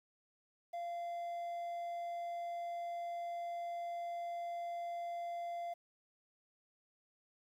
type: tone with quantisation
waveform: triangle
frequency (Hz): 690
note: F5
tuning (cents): -21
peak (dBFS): -37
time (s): 0.73-5.74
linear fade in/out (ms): 10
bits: 11
effects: none